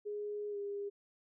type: tone with pitch glide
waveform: sine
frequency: 415.3 to 404.4 Hz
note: G#4 to G#4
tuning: 0 to -46 cents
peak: -37 dBFS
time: 0.05-0.9 s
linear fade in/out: 20 ms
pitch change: -46 cents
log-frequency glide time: 0.5-0.57 s
effects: none